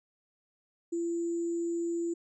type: tone with sample-and-hold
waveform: sine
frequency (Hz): 339.3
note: F4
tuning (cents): -50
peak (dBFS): -29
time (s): 0.92-2.14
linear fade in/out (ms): 10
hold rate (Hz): 7350
effects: resampled to 24000 Hz